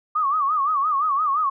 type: tone with vibrato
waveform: sine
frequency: 1174.7 Hz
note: D6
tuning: in tune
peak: -18 dBFS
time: 0.15-1.5 s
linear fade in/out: 10 ms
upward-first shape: sine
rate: 5.8 Hz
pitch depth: 140 cents each way
effects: none

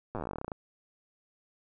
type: slowing click train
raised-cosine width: 1 ms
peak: -22 dBFS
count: 20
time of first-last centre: 0.15-0.518 s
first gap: 8 ms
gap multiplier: 1.09
effects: none

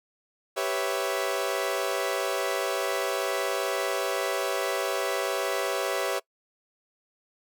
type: chord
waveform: sawtooth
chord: C# half-diminished seventh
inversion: second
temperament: equal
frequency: 392 / 493.9 / 554.4 / 659.3 Hz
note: G4 / B4 / C#5 / E5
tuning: 0 / 0 / 0 / 0 cents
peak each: -28 / -29 / -27 / -28 dBFS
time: 0.56-6.2 s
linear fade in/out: 20 ms
effects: noise-tail reverb RT60 0.1 s tail -23 dB re dry

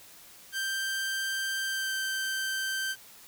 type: tone with pitch glide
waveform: sawtooth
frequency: 1571 to 1557.4 Hz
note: G6 to G6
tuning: +3 to -12 cents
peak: -26 dBFS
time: 0.52-2.96 s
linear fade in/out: 50 ms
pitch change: -15 cents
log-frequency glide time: 1.67-1.93 s
effects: white hiss -52 dBFS RMS until 3.27 s

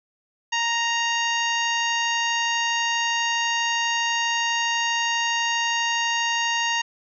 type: harmonic tone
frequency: 932.3 Hz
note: A#5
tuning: in tune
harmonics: 1 / 2 / 3 / 4 / 5 / 6 / 7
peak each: -26 / -26 / -26 / -34 / -36 / -37 / -32 dBFS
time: 0.52-6.82 s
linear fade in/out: 10 ms
effects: none

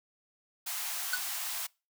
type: high-pass noise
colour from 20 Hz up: white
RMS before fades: -36 dBFS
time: 0.66-1.67 s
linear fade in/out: 10 ms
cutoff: 660 Hz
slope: 96 dB/octave
type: tone with exponential decay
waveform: square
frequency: 1480 Hz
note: F#6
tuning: in tune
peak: -26 dBFS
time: 1.13-1.22 s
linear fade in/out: 5 ms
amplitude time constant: 19 ms
effects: noise-tail reverb RT60 0.3 s tail -25 dB re dry

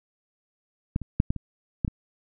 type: clicks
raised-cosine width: 5 ms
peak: -12 / -22 / -6 / -12 / -21 / -11 / -16 dBFS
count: 7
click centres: 0.961 / 1.017 / 1.201 / 1.305 / 1.363 / 1.848 / 1.879 s
effects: none

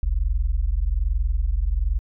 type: tone pair together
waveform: sine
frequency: 42.42 / 63.6 Hz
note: F1 / C2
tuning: -50 / -48 cents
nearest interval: perfect fifth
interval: 702 cents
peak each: -20 / -22 dBFS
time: 0.03-1.99 s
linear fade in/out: 0 ms
effects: tanh soft clip ceiling -12 dBFS

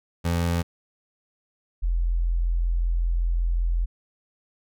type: tone pair in turn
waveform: 25% pulse / sine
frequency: 85.3 / 42.65 Hz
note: F2 / F1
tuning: -40 / -40 cents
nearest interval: octave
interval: 1200 cents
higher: first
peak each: -18 / -20 dBFS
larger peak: first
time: 0.24-0.63 / 1.82-3.86 s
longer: second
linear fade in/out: 20 ms
effects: none

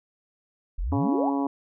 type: exponential sweep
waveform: sine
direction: up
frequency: 34.65 to 932.3 Hz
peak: -25 dBFS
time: 0.78-1.3 s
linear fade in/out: 10 ms
type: harmonic tone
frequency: 139.5 Hz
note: C#3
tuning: 11 cents sharp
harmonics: 2 / 3 / 4 / 5 / 6 / 7 / 8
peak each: -24 / -35 / -38 / -35 / -35 / -34 / -41 dBFS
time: 0.92-1.47 s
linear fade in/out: 2 ms
effects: none

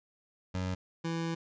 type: tone pair in turn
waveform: 25% pulse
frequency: 92.5 / 165.68 Hz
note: F#2 / E3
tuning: 0 / +9 cents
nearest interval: minor seventh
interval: 1009 cents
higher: second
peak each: -28 dBFS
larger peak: neither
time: 0.54-0.75 / 1.04-1.35 s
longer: second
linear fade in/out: 10 ms
effects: resampled to 16000 Hz

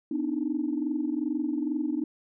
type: tone cluster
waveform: sine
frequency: 248.8 / 292.3 / 314.7 Hz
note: B3 / D4 / D#4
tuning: +13 / -8 / +20 cents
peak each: -32 / -29 / -30 dBFS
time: 0.11-2.04 s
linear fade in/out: 5 ms
effects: tanh soft clip ceiling -17 dBFS

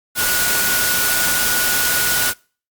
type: tone in noise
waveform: sine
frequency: 1459 Hz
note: F#6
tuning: 25 cents flat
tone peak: -22 dBFS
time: 0.15-2.34 s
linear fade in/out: 50 ms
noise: white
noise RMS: -18 dBFS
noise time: 0.15-2.34 s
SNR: -7 dB
effects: noise-tail reverb RT60 0.4 s tail -25 dB re dry + Opus 48 kbps

